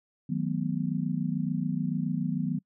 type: chord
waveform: sine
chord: B dominant seventh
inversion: first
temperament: equal with one note detuned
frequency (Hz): 158.01 / 185 / 220 / 246.9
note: D#3 / F#3 / A3 / B3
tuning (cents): +27 / 0 / 0 / 0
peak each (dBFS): -31 / -31 / -36 / -32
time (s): 0.29-2.59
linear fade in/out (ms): 10
effects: noise-tail reverb RT60 0.1 s tail -25 dB re dry